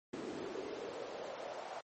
brown noise with high-pass filter sweep, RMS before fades -44 dBFS, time 0.13-1.81 s, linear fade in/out 5 ms, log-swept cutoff 310 to 700 Hz, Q 3.3, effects MP3 32 kbps

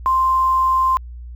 sine tone with quantisation, 1046.5 Hz, C6, in tune, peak -13 dBFS, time 0.06-0.97 s, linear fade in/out 0 ms, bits 7, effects added 60 Hz sine -31 dBFS peak until 1.35 s

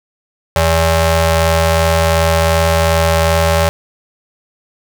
sawtooth ring-modulated tone, 246.9 Hz, B3, in tune, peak -3 dBFS, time 0.56-3.69 s, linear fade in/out 0 ms, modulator 329 Hz, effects none

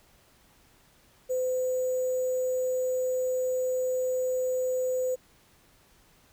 sine tone with sample-and-hold, 510 Hz, C5, 44 cents flat, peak -25 dBFS, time 1.29-5.16 s, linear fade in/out 20 ms, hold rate 7350 Hz, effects pink hiss -61 dBFS RMS until 6.32 s

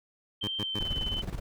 sine tone with pitch glide, 3136 to 3047 Hz, G7 to G7, 0 to -50 cents, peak -31 dBFS, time 0.41-1.22 s, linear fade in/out 10 ms, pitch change -50 cents, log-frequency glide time 0.6-0.92 s
15% pulse tone bursts, 103.83 Hz, G#2, in tune, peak -26 dBFS, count 3, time 0.43-0.794 s, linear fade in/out 5 ms, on 48 ms, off 110 ms
brown noise with tremolo, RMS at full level -32 dBFS, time 0.8-1.4 s, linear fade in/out 10 ms, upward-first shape square, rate 19 Hz, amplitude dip 65%
effects none

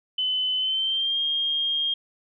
sine tone with pitch glide, 3027 to 3226 Hz, F#7 to G7, +39 to +49 cents, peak -22 dBFS, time 0.18-1.94 s, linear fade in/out 5 ms, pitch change +110 cents, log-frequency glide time 0.57-1.19 s, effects none

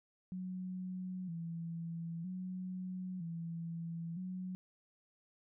sine tone with vibrato, 175.3 Hz, F3, 7 cents sharp, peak -39 dBFS, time 0.32-4.55 s, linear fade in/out 0 ms, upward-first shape square, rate 0.52 Hz, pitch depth 85 cents each way, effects none

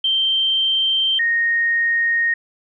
sine tone pair in turn, 3136 / 1859.3 Hz, G7 / A#6, 0 / -5 cents, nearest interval major sixth, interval 905 cents, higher first, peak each -15 dBFS, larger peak neither, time 0.04-1.19 / 1.19-2.34 s, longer neither, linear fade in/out 5 ms, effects none

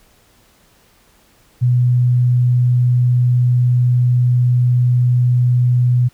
sine tone, 123.47 Hz, B2, in tune, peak -10 dBFS, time 1.61-6.09 s, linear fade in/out 20 ms, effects pink hiss -53 dBFS RMS until 6.13 s

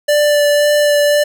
square tone with vibrato, 587.3 Hz, D5, in tune, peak -10 dBFS, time 0.08-1.24 s, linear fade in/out 10 ms, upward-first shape sine, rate 1.9 Hz, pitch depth 11 cents each way, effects none

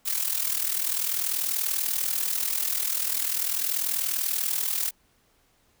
blue noise with amplitude modulation, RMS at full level -24 dBFS, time 0.05-4.91 s, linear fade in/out 20 ms, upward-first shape sine, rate 40.4 Hz, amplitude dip 70%, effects pink hiss -65 dBFS RMS until 5.8 s

